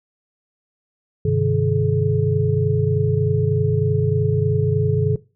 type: tone cluster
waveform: sine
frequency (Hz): 99.6 / 129.2 / 152.5 / 425.7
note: G2 / C3 / D#3 / G#4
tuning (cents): +28 / -21 / -34 / +43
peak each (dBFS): -21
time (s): 1.25-5.16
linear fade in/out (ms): 5
effects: noise-tail reverb RT60 0.3 s tail -19 dB re dry